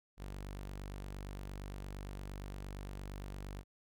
sawtooth tone, 48.68 Hz, G1, 11 cents flat, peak -39 dBFS, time 0.17-3.64 s, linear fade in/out 50 ms, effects none

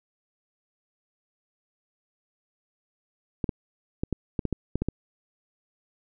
clicks, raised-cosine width 3 ms, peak -13 dBFS, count 10, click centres 3.442 / 3.492 / 4.035 / 4.127 / 4.392 / 4.453 / 4.527 / 4.756 / 4.82 / 4.886 s, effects none

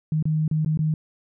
sine tone with dropouts, 155.56 Hz, D#3, in tune, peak -19 dBFS, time 0.12-0.94 s, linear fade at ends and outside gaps 2 ms, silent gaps 0.226-0.254 / 0.479-0.512 / 0.648-0.66 / 0.774-0.79 s, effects none

